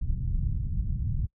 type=low-pass noise; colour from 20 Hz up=pink; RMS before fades=-28 dBFS; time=0.01-1.27 s; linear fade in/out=10 ms; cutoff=140 Hz; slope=24 dB/octave; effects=noise-tail reverb RT60 0.1 s tail -26 dB re dry